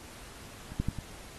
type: clicks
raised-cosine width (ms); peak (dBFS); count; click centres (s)
5; -28 / -15 / -16 / -24; 4; 0.72 / 0.8 / 0.886 / 0.987
effects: pink hiss -49 dBFS RMS until 1.38 s + AAC 32 kbps